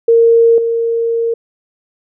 sine tone with level steps, 461.5 Hz, A#4, 17 cents flat, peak -5 / -12 dBFS, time 0.08-1.34 s, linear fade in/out 5 ms, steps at 0.58 s, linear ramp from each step 2 ms, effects none

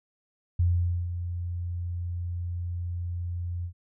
sine tone with ADSR envelope, 87.4 Hz, F2, 2 cents sharp, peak -19 dBFS, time 0.59-3.73 s, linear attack 7 ms, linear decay 480 ms, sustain -10 dB, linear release 85 ms, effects none

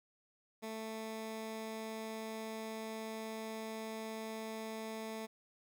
15% pulse tone, 220.9 Hz, A3, 7 cents sharp, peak -35 dBFS, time 0.62-5.27 s, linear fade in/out 20 ms, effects none

